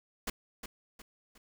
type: noise with echo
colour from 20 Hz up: pink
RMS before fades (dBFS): -35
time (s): 0.27-0.3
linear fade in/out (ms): 5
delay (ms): 360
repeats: 3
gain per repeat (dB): -8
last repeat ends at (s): 1.38
effects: none